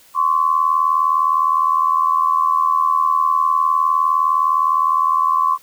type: tone pair together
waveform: sine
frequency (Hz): 1046.5 / 1126.2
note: C6 / C#6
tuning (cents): 0 / +27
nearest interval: minor second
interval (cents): 127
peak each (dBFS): -16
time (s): 0.14-5.58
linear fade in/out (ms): 50
effects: white hiss -49 dBFS RMS until 5.62 s